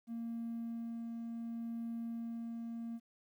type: tone with tremolo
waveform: triangle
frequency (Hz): 231.1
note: A#3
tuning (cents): -15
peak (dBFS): -35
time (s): 0.07-3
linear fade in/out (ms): 50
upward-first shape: sine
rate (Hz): 0.68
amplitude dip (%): 25
effects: tanh soft clip ceiling -34 dBFS + 12-bit